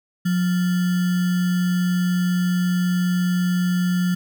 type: tone with sample-and-hold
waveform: sine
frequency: 179.6 Hz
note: F3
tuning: 49 cents sharp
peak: -17 dBFS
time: 0.25-4.15 s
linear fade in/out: 10 ms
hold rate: 1575 Hz
effects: none